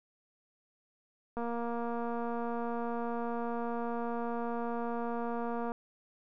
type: click train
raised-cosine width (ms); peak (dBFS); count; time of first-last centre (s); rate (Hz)
1; -24; 1023; 1.37-5.719; 235
effects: none